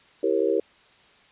sine chord, E diminished seventh, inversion none, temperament equal with one note detuned, 329.6 / 392 / 466.2 / 540.1 Hz, E4 / G4 / Bb4 / Db5, 0 / 0 / 0 / -45 cents, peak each -27 / -24 / -24 / -28 dBFS, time 0.23-0.6 s, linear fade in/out 5 ms, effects white hiss -56 dBFS RMS until 1.31 s + resampled to 8000 Hz

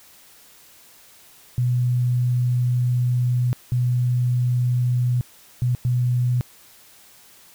sine tone bursts at uneven times, 123.47 Hz, B2, in tune, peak -17 dBFS, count 4, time 1.58-3.53 / 3.72-5.21 / 5.62-5.75 / 5.85-6.41 s, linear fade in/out 0 ms, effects white hiss -50 dBFS RMS until 7.54 s

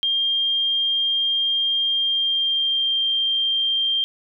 sine tone with pitch glide, 3204 to 3178 Hz, G7 to G7, +37 to +23 cents, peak -18 dBFS, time 0.03-4.04 s, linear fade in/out 0 ms, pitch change -14 cents, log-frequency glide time 1.83-3.04 s, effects none

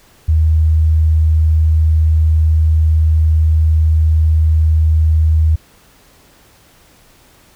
sine tone, 78.9 Hz, D#2, 25 cents sharp, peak -8 dBFS, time 0.28-5.56 s, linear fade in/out 10 ms, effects pink hiss -48 dBFS RMS until 7.55 s

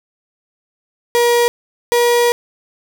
35% pulse tone pair in turn, 476.8 / 478.7 Hz, A#4 / A#4, +39 / +46 cents, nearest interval unison, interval 7 cents, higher second, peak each -9 dBFS, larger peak neither, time 1.15-1.48 / 1.92-2.32 s, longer second, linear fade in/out 0 ms, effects none

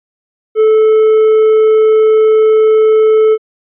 triangle tone, 436 Hz, A4, 16 cents flat, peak -3 dBFS, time 0.55-3.38 s, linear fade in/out 50 ms, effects resampled to 8000 Hz

